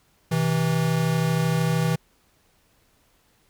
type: tone pair together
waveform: square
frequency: 129.54 / 162.5 Hz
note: C3 / E3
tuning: -17 / -24 cents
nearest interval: major third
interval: 393 cents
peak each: -26 / -22 dBFS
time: 0.31-1.96 s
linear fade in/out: 10 ms
effects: pink hiss -63 dBFS RMS until 3.49 s